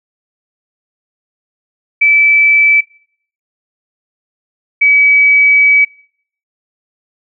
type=tone pair in turn; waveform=sine; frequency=2312 / 2280 Hz; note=D7 / C#7; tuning=-28 / +48 cents; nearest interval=unison; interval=24 cents; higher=first; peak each=-5 dBFS; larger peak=neither; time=2.01-2.81 / 4.81-5.85 s; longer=second; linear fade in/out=10 ms; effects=noise-tail reverb RT60 0.6 s tail -24 dB re dry